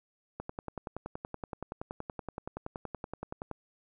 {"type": "click train", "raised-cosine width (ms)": 1, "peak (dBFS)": -23, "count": 34, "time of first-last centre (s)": [0.4, 3.513], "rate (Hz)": 10.6, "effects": []}